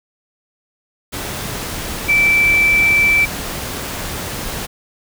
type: tone in noise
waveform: sine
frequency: 2328 Hz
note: D7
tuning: 16 cents flat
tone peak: -10 dBFS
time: 2.08-3.26 s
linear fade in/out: 20 ms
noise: pink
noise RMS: -25 dBFS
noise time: 1.12-4.67 s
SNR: +12 dB
effects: none